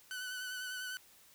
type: tone with vibrato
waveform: sawtooth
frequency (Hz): 1500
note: F#6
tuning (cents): +23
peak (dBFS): -36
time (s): 0.11-0.97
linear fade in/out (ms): 0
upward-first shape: sine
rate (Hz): 10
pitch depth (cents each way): 30
effects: white hiss -62 dBFS RMS until 1.34 s

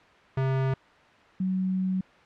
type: tone pair in turn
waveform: square / sine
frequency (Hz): 133 / 187.17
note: C3 / F#3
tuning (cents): +29 / +20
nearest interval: tritone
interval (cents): 591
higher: second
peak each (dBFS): -24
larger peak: neither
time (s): 0.37-0.74 / 1.4-2.01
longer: second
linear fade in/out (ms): 5
effects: white hiss -54 dBFS RMS until 2.25 s + low-pass 2000 Hz 12 dB/octave

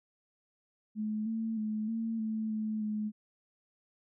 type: tone with pitch steps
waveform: sine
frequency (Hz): 214.4 / 224 / 215 / 226.1 / 219.1 / 216.4 / 212.7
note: A3 / A3 / A3 / A3 / A3 / A3 / G#3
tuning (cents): -45 / +31 / -40 / +47 / -7 / -29 / +42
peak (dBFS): -31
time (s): 0.95-3.12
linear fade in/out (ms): 50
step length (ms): 310
effects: none

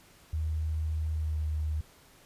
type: tone with pitch glide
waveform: sine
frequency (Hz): 78.4 to 76.92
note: D#2 to D#2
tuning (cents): +14 to -19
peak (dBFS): -28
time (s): 0.33-1.81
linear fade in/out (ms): 5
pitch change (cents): -33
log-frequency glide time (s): 1.13-1.44
effects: pink hiss -58 dBFS RMS until 2.25 s + resampled to 32000 Hz

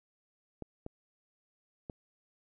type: clicks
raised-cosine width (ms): 2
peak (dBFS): -27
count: 3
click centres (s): 0.623 / 0.864 / 1.898
effects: none

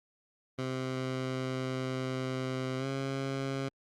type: tone with pitch glide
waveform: 15% pulse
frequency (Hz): 130 to 135.6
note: C3 to C#3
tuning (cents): -11 to -38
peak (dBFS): -26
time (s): 0.58-3.69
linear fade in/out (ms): 10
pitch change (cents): +73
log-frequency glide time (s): 2.78-2.86
effects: low-pass 6000 Hz 12 dB/octave + Opus 48 kbps

